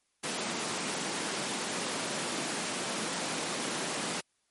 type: high-pass noise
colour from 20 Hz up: pink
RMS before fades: -34 dBFS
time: 0.23-4.21 s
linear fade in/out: 10 ms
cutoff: 180 Hz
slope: 24 dB/octave
effects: white hiss -75 dBFS RMS until 4.5 s + MP3 48 kbps